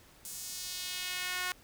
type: tone with high-pass filter sweep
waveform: sawtooth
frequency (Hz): 363.9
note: F#4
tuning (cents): -29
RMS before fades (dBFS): -38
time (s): 0.25-1.52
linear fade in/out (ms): 0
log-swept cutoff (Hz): 8400 to 1400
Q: 1.2
effects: pink hiss -59 dBFS RMS until 1.63 s